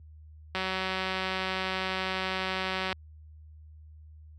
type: click train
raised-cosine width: 0.3 ms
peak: -15 dBFS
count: 448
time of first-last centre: 0.55-2.928 s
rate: 188 Hz
effects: added 77 Hz sine -44 dBFS peak until 4.38 s + high-pass 80 Hz 12 dB/octave

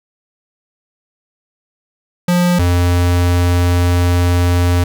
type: tone pair in turn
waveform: square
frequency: 176.8 / 88.12 Hz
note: F3 / F2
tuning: +22 / +16 cents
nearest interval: octave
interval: 1206 cents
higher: first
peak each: -11 dBFS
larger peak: neither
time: 2.28-2.59 / 2.59-4.84 s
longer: second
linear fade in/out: 5 ms
effects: none

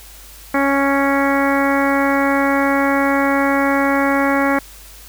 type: harmonic tone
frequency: 277.2 Hz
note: C#4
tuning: in tune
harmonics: 1 / 2 / 3 / 4 / 5 / 6 / 7 / 8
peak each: -17 / -20 / -22 / -23 / -24 / -25 / -25 / -26 dBFS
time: 0.54-4.59 s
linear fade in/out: 5 ms
effects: added 50 Hz sine -41 dBFS peak until 5.08 s + white hiss -41 dBFS RMS until 5.08 s

